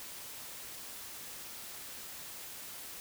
silence, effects white hiss -46 dBFS RMS until 3 s

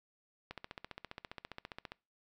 click train, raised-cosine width 0.3 ms, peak -27 dBFS, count 22, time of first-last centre 0.51-1.919 s, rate 14.9 Hz, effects noise-tail reverb RT60 0.3 s tail -24 dB re dry

